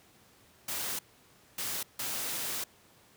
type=noise bursts at uneven times; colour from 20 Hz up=white; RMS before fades=-35 dBFS; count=3; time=0.68-0.99 / 1.58-1.83 / 1.99-2.64 s; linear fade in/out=5 ms; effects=pink hiss -61 dBFS RMS until 3.16 s + high-pass 80 Hz 12 dB/octave